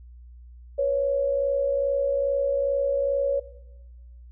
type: tone pair together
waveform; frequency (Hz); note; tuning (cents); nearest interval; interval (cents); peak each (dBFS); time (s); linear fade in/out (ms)
sine; 493.9 / 556.3; B4 / C#5; 0 / +6; major second; 206; -28 / -21; 0.78-3.4; 10
effects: noise-tail reverb RT60 1.0 s tail -17 dB re dry + added 60 Hz sine -43 dBFS peak until 4.31 s